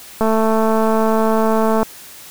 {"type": "click train", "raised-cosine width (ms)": 1, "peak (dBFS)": -4, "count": 359, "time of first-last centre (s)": [0.21, 1.83], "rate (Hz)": 221, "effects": ["white hiss -38 dBFS RMS until 2.3 s"]}